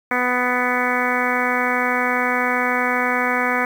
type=harmonic tone; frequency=248.4 Hz; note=B3; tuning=10 cents sharp; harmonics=1 / 2 / 3 / 4 / 5 / 6 / 7 / 8 / 9; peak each=-26 / -26 / -26 / -26 / -26 / -26 / -26 / -26 / -26 dBFS; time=0.11-3.65 s; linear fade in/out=2 ms; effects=7-bit